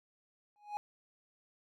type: tone with exponential growth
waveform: triangle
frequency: 830.6 Hz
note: G#5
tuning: in tune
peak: -30 dBFS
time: 0.56-0.77 s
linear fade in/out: 0 ms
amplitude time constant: 45 ms
effects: none